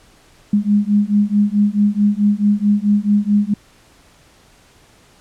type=beating tone pair; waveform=sine; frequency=203.8 / 208.4 Hz; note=G#3 / G#3; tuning=-32 / +6 cents; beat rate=4.6 Hz; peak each=-15 dBFS; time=0.53-3.54 s; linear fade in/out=5 ms; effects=pink hiss -50 dBFS RMS until 5.2 s + low-pass 10000 Hz 12 dB/octave